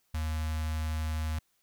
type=tone with notch filter; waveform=square; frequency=78 Hz; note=D#2; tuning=5 cents sharp; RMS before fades=-32 dBFS; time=0.14-1.39 s; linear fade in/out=5 ms; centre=380 Hz; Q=0.62; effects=white hiss -73 dBFS RMS until 1.62 s